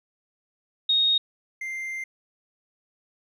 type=tone pair in turn; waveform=sine / triangle; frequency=3729 / 2093 Hz; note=A#7 / C7; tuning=0 / 0 cents; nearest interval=minor seventh; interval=1000 cents; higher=first; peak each=-18 / -28 dBFS; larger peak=first; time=0.89-1.18 / 1.61-2.04 s; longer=second; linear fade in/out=5 ms; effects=none